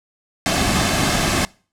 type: noise with comb filter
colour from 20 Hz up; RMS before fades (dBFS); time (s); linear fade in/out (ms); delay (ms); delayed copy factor
pink; -18; 0.46-1.45; 0; 2.1; -0.5
effects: noise-tail reverb RT60 0.4 s tail -24 dB re dry + low-pass 9000 Hz 12 dB/octave